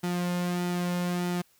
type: tone with flanger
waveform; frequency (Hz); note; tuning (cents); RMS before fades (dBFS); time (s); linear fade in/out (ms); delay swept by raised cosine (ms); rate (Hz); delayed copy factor
sawtooth; 177; F3; +23; -29; 0.03-1.42; 10; 1.8 to 2.6; 1.6; -0.5
effects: white hiss -64 dBFS RMS until 1.59 s